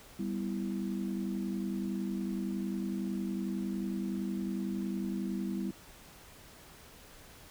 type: chord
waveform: sine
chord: E minor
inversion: first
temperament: equal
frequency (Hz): 196 / 246.9 / 329.6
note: G3 / B3 / E4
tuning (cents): 0 / 0 / 0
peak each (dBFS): -34 / -39 / -39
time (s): 0.19-5.71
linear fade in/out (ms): 5
effects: pink hiss -54 dBFS RMS until 7.5 s